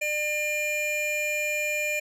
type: tone pair together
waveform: square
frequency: 600 / 2400 Hz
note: D5 / D7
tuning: +37 / +37 cents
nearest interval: 2 octaves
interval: 2400 cents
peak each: -32 / -27 dBFS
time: 0.01-2 s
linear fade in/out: 10 ms
effects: low-pass 11000 Hz 12 dB/octave